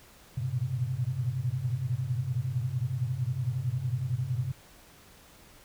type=tone cluster; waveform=sine; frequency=97.7 / 117.3 / 121.8 / 132.7 Hz; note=G2 / A#2 / B2 / C3; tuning=-5 / +11 / -24 / +25 cents; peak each=-37 / -38 / -32 / -31 dBFS; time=0.37-4.52 s; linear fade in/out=10 ms; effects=pink hiss -55 dBFS RMS until 5.64 s